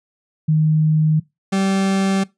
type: tone pair in turn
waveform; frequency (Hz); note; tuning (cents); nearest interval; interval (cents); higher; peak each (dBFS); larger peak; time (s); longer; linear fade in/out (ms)
sine / 40% pulse; 155.56 / 193.74; D#3 / G3; 0 / -20; major third; 380; second; -12 / -15; first; 0.48-1.2 / 1.52-2.24; neither; 10
effects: noise-tail reverb RT60 0.2 s tail -21 dB re dry + resampled to 22050 Hz